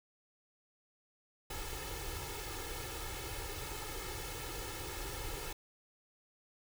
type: noise with comb filter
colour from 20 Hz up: pink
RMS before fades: -42 dBFS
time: 1.5-5.53 s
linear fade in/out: 5 ms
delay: 2.3 ms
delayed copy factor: +1
effects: none